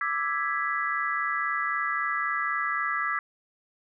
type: chord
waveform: sine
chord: E dominant seventh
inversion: third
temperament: equal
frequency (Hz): 1174.7 / 1318.5 / 1661.2 / 1975.5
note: D6 / E6 / G#6 / B6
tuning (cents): 0 / 0 / 0 / 0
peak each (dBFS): -31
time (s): 0.01-3.19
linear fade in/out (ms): 2
effects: none